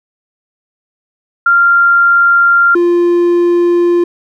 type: tone pair in turn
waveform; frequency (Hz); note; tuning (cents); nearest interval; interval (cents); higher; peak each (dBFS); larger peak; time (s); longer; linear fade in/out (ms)
sine / triangle; 1389 / 347.9; F6 / F4; -10 / -7; 2 octaves; 2397; first; -5; neither; 1.46-2.75 / 2.75-4.04; neither; 5
effects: none